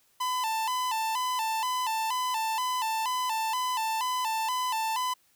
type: tone with vibrato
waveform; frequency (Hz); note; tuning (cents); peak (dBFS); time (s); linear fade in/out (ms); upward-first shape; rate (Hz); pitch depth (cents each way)
45% pulse; 945; A#5; +23; -27; 0.2-5.14; 10; square; 2.1; 110
effects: white hiss -66 dBFS RMS until 5.35 s